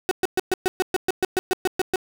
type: tone bursts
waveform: 35% pulse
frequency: 372.8 Hz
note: F#4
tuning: 13 cents sharp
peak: -16 dBFS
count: 14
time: 0.09-1.958 s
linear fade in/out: 0 ms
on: 22 ms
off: 120 ms
effects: none